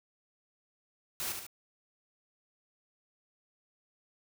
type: noise with echo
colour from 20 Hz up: white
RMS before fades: -36 dBFS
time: 1.2-1.32 s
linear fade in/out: 0 ms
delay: 73 ms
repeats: 2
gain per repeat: -5 dB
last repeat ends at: 1.466 s
effects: none